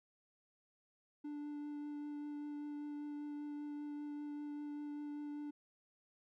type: tone with vibrato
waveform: triangle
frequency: 293.7 Hz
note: D4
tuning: in tune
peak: -40 dBFS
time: 1.24-5.51 s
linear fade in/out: 10 ms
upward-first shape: triangle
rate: 5.1 Hz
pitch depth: 11 cents each way
effects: none